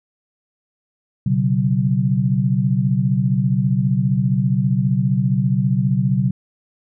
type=tone cluster; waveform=sine; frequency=124.7 / 139.7 / 188.7 Hz; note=B2 / C#3 / F#3; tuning=+17 / +14 / +34 cents; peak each=-19 dBFS; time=1.26-6.31 s; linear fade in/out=5 ms; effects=none